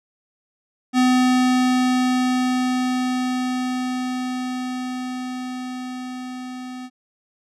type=tone with level ramp; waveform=square; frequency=253.1 Hz; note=B3; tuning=43 cents sharp; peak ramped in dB=-14 to -32 dBFS; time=0.93-6.9 s; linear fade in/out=50 ms; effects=low-pass 8000 Hz 12 dB/octave